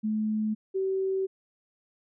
sine tone pair in turn, 215.5 / 382.9 Hz, A3 / G4, -36 / -41 cents, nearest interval minor seventh, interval 995 cents, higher second, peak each -25 dBFS, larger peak neither, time 0.03-0.55 / 0.74-1.27 s, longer second, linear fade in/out 20 ms, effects none

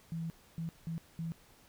sine tone bursts at uneven times, 164.6 Hz, E3, 2 cents flat, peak -35 dBFS, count 4, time 0.12-0.3 / 0.58-0.69 / 0.87-0.98 / 1.19-1.32 s, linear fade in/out 0 ms, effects pink hiss -62 dBFS RMS until 1.68 s

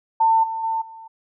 sine tone with level steps, 897 Hz, A5, 33 cents sharp, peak -13 / -24 / -20 / -37 dBFS, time 0.2-1.08 s, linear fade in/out 10 ms, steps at 0.43 / 0.63 / 0.81 s, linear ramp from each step 10 ms, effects none

